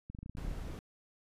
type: clicks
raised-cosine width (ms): 5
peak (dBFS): -32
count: 12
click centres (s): 0.1 / 0.149 / 0.188 / 0.23 / 0.261 / 0.296 / 0.352 / 0.385 / 0.416 / 0.45 / 0.482 / 0.513
type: noise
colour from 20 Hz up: brown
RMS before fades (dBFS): -41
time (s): 0.37-0.79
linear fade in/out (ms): 0
effects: resampled to 32000 Hz